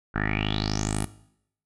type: tone with low-pass filter sweep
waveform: 10% pulse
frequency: 52.1 Hz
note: G#1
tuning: 6 cents sharp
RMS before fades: -27 dBFS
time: 0.14-1.06 s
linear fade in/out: 20 ms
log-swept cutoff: 1500 to 11000 Hz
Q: 8.8
effects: noise-tail reverb RT60 0.7 s tail -17 dB re dry